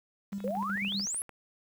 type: tone with tremolo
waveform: sine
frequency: 199 Hz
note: G3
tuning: 26 cents sharp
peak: -32 dBFS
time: 0.32-1.06 s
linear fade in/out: 10 ms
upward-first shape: square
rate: 8 Hz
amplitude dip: 50%
type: click train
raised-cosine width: 0.5 ms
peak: -32 dBFS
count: 14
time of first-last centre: 0.33-1.293 s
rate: 13.5 Hz
type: exponential sweep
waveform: sine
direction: up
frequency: 470.4 to 11380 Hz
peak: -31 dBFS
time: 0.44-1.22 s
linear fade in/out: 2 ms
effects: 9-bit